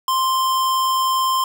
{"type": "tone", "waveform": "square", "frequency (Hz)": 1047, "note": "C6", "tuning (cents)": 1, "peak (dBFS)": -17, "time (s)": [0.08, 1.44], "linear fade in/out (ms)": 2, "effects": []}